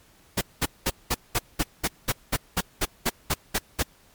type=noise bursts; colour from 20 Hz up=pink; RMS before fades=-23 dBFS; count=15; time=0.37-3.83 s; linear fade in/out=10 ms; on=44 ms; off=200 ms; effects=pink hiss -57 dBFS RMS until 4.14 s + MP3 96 kbps